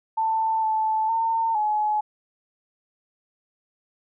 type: tone with pitch steps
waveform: sine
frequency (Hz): 888 / 875 / 906 / 848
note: A5 / A5 / A#5 / G#5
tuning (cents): +16 / -10 / -50 / +36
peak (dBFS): -20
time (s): 0.17-2.01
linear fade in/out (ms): 10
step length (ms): 460
effects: none